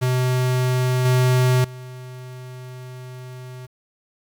square tone with level steps, 127 Hz, B2, 49 cents sharp, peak -18 / -15 / -35 dBFS, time 0.01-3.67 s, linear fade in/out 20 ms, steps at 1.05 / 1.64 s, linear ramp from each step 5 ms, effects 9-bit

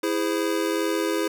square chord, E augmented, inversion none, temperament just, 329.6 / 412 / 515 Hz, E4 / G#4 / B#4, 0 / -14 / -28 cents, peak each -26 / -28 / -30 dBFS, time 0.03-1.28 s, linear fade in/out 5 ms, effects none

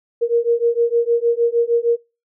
sine beating tone pair, 466.2 / 472.7 Hz, A#4 / A#4, 0 / +24 cents, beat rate 6.5 Hz, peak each -17 dBFS, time 0.21-1.97 s, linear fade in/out 20 ms, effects noise-tail reverb RT60 0.3 s tail -26 dB re dry

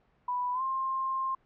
sine tone with pitch glide, 987.8 to 1058.7 Hz, B5 to C6, 0 to +20 cents, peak -28 dBFS, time 0.28-1.35 s, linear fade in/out 5 ms, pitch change +120 cents, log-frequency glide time 0.53-0.62 s, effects pink hiss -68 dBFS RMS until 1.45 s + low-pass 2000 Hz 12 dB/octave

